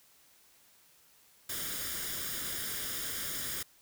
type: noise with comb filter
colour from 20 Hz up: white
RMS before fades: -37 dBFS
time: 1.49-3.63 s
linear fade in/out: 5 ms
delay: 0.58 ms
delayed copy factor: +0.65
effects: white hiss -63 dBFS RMS until 3.81 s